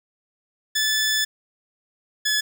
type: tone pair in turn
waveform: 15% pulse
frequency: 1739 / 1711.1 Hz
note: A6 / A6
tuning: -21 / -49 cents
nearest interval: unison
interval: 28 cents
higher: first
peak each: -13 dBFS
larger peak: neither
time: 0.75-1.25 / 2.25-2.41 s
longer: first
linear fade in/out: 10 ms
effects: 8-bit